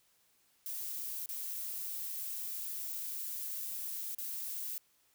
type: noise with dropouts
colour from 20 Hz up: violet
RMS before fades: -40 dBFS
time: 0.66-4.78 s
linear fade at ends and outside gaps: 0 ms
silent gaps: 1.259-1.29 / 4.148-4.185 s
effects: white hiss -71 dBFS RMS until 5.14 s